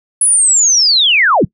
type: linear sweep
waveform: sine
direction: down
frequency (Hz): 10290 to 99.6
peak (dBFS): -7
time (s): 0.21-1.45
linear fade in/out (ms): 5
effects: noise-tail reverb RT60 0.1 s tail -24 dB re dry